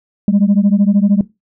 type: beating tone pair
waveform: sine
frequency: 196.8 / 209.8 Hz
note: G3 / G#3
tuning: +7 / +18 cents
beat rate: 13 Hz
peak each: -10 dBFS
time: 0.28-1.21 s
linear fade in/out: 2 ms
effects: noise-tail reverb RT60 0.2 s tail -19 dB re dry + tanh soft clip ceiling -5 dBFS